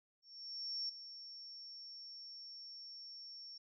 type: tone with ADSR envelope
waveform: sine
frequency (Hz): 5470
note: F8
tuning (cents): -37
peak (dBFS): -37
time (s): 0.22-3.58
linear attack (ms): 670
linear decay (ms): 8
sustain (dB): -12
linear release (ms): 6
effects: none